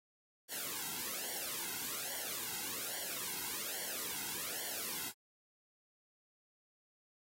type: noise with flanger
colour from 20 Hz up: white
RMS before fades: -41 dBFS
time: 0.48-5.13 s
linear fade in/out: 50 ms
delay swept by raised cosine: 0.78 to 1.72 ms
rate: 1.2 Hz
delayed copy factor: -0.95
effects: AAC 48 kbps